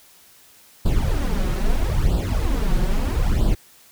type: noise with flanger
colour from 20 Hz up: brown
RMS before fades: -19 dBFS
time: 0.85-3.55 s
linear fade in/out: 10 ms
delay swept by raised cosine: 0.23 to 5.53 ms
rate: 0.77 Hz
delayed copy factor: +0.85
effects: white hiss -51 dBFS RMS until 3.91 s